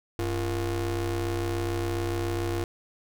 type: ring-modulated tone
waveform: 35% pulse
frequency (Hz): 124.3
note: B2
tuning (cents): +12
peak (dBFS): -22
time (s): 0.19-2.64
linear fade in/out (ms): 0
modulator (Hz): 220
effects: none